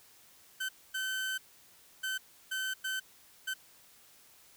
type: tone bursts at uneven times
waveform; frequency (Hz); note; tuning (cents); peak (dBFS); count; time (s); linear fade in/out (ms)
30% pulse; 1534; G6; -38; -30; 6; 0.6-0.69 / 0.94-1.38 / 2.03-2.18 / 2.51-2.74 / 2.84-3 / 3.47-3.54; 10
effects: white hiss -60 dBFS RMS until 4.56 s